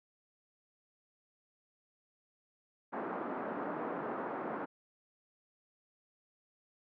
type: band-pass noise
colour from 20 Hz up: pink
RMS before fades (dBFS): -39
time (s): 2.92-4.66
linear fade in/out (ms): 20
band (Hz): 230 to 1400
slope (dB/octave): 24
effects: none